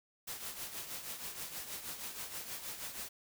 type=noise with tremolo; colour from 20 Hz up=white; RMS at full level=-41 dBFS; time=0.27-3.09 s; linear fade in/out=10 ms; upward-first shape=triangle; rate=6.3 Hz; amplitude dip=65%; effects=none